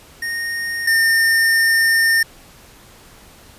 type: tone pair in turn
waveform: square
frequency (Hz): 1851 / 1814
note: A#6 / A#6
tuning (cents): -13 / -48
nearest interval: unison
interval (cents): 35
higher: first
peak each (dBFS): -22 / -13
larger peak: second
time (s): 0.22-0.87 / 0.87-2.23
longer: second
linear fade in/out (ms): 5
effects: pink hiss -45 dBFS RMS until 3.58 s + resampled to 32000 Hz